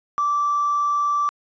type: tone with hard clipping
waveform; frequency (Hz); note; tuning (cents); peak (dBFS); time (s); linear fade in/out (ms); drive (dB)
triangle; 1166; D6; -13; -18; 0.18-1.29; 0; 3
effects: resampled to 16000 Hz